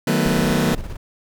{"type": "chord", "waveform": "sawtooth", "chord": "B dominant seventh", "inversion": "first", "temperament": "just", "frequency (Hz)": [154.34, 185.21, 222.2, 246.9], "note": ["D#3", "F#3", "A3", "B3"], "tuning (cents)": [-14, 2, 17, 0], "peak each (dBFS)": -18, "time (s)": [0.07, 0.75], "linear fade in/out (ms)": 5}
{"type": "noise with tremolo", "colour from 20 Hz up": "brown", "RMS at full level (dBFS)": -27, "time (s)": [0.25, 0.97], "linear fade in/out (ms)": 10, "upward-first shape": "square", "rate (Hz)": 17, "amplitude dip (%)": 50}
{"effects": []}